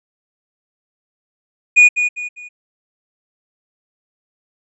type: tone with echo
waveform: triangle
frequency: 2456 Hz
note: D#7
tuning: 23 cents flat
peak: -3 dBFS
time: 1.76-1.89 s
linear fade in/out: 20 ms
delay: 200 ms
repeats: 3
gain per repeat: -9 dB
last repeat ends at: 2.49 s
effects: resampled to 22050 Hz